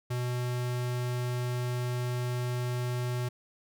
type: tone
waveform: square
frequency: 123.47 Hz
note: B2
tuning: in tune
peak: -30 dBFS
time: 0.1-3.29 s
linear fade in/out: 10 ms
effects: none